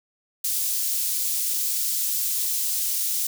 white high-pass noise, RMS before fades -25 dBFS, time 0.44-3.27 s, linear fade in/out 5 ms, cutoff 5400 Hz, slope 12 dB/octave, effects none

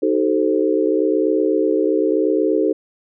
sine chord, D# diminished seventh, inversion none, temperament equal with one note detuned, 311.1 / 379.1 / 440 / 523.3 Hz, D#4 / F#4 / A4 / C5, 0 / +42 / 0 / 0 cents, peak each -19 / -20 / -19 / -23 dBFS, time 0.02-2.73 s, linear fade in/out 10 ms, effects none

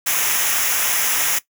white noise with comb filter, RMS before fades -19 dBFS, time 0.06-1.39 s, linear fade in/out 10 ms, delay 0.23 ms, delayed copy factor -0.7, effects noise-tail reverb RT60 0.1 s tail -17 dB re dry

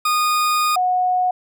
40% pulse / sine tone pair in turn, 1230 / 731.1 Hz, D#6 / F#5, -20 / -21 cents, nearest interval major sixth, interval 901 cents, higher first, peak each -15 / -15 dBFS, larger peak neither, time 0.05-0.76 / 0.76-1.31 s, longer first, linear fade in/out 5 ms, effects none

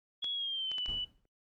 sine tone with pitch glide, 3348 to 2966 Hz, G#7 to F#7, +13 to +4 cents, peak -33 dBFS, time 0.22-1.05 s, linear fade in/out 10 ms, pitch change -209 cents, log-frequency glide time 0.32-0.83 s
clicks, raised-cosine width 0.2 ms, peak -27 dBFS, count 4, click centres 0.244 / 0.716 / 0.783 / 0.86 s
brown noise with exponential decay, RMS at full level -39 dBFS, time 0.88-1.26 s, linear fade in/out 5 ms, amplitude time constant 82 ms
effects noise-tail reverb RT60 0.3 s tail -24 dB re dry + Opus 24 kbps

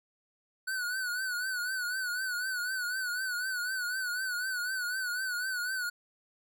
square tone with vibrato, 1491 Hz, F#6, 13 cents sharp, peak -32 dBFS, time 0.67-5.9 s, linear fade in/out 10 ms, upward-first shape triangle, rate 4 Hz, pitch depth 87 cents each way, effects none

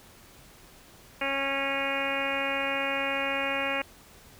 harmonic tone with a mistuned harmonic, 274.6 Hz, C#4, 16 cents flat, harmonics 1 / 2 / 3 / 4 / 5 / 6 / 7 / 8 / 9 / 10, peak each -38 / -33 / -37 / -38 / -38 / -37 / -37 / -35 / -33 / -37 dBFS, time 1.21-3.82 s, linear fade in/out 5 ms, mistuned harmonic 10, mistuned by +40 cents, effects pink hiss -53 dBFS RMS until 4.39 s

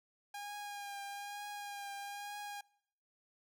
sawtooth tone with vibrato, 812 Hz, G#5, 39 cents flat, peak -39 dBFS, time 0.34-2.61 s, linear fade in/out 5 ms, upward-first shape triangle, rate 1.1 Hz, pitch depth 28 cents each way, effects noise-tail reverb RT60 0.7 s tail -24 dB re dry

